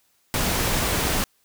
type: noise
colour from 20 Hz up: pink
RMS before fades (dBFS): -23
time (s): 0.34-1.24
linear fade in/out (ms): 0
effects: white hiss -65 dBFS RMS until 1.44 s